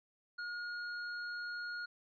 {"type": "tone", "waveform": "square", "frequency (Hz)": 1434, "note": "F6", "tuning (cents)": 45, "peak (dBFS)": -40, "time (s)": [0.38, 1.86], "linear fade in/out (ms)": 10, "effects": ["resampled to 11025 Hz"]}